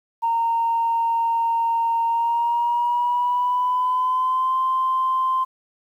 sine tone with pitch glide, 922 to 1040.9 Hz, A#5 to C6, -19 to -9 cents, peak -17 dBFS, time 0.22-5.45 s, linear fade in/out 20 ms, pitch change +210 cents, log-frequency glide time 2.05-4.56 s, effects tanh soft clip ceiling -13 dBFS + 9-bit

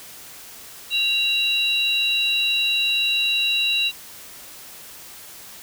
sine tone pair together, 2767 / 3913 Hz, F7 / B7, -17 / -17 cents, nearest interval tritone, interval 600 cents, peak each -20 dBFS, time 0.9-3.92 s, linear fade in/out 50 ms, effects tanh soft clip ceiling -11 dBFS + white hiss -41 dBFS RMS until 5.62 s

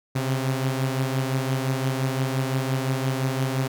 sawtooth beating tone pair, 130.81 / 136.61 Hz, C3 / C#3, 0 / -25 cents, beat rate 5.8 Hz, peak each -20 / -25 dBFS, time 0.15-3.68 s, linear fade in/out 10 ms, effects none

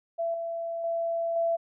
sine tone with level steps, 670 Hz, E5, 28 cents sharp, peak -26 / -30 / -26 / -23 dBFS, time 0.18-1.57 s, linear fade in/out 20 ms, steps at 0.34 / 0.84 / 1.36 s, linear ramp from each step 2 ms, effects none

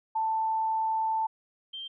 sine tone pair in turn, 885 / 3154 Hz, A5 / G7, +10 / +10 cents, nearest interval octave + minor seventh, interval 2200 cents, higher second, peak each -25 / -36 dBFS, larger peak first, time 0.15-1.27 / 1.73-1.88 s, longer first, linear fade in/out 10 ms, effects none

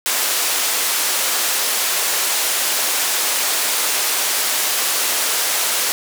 white band-pass noise, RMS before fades -19 dBFS, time 0.06-5.92 s, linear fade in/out 0 ms, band 430 to 13000 Hz, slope 12 dB/octave, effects none

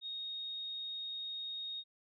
sine tone, 3729 Hz, A#7, in tune, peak -39 dBFS, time 0.01-1.84 s, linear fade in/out 50 ms, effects none

